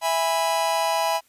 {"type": "chord", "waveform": "45% pulse", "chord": "E major", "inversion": "none", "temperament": "just", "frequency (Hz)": [659.3, 824.1, 988.9], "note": ["E5", "G#5", "B5"], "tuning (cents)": [0, -14, 2], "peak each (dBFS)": -25, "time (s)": [0.01, 1.21], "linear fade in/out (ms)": 50, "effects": ["white hiss -61 dBFS RMS until 1.28 s", "resampled to 32000 Hz"]}